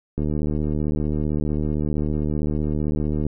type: click train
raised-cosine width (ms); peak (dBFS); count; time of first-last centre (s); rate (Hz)
3; -12; 234; 0.18-3.266; 75.5
effects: none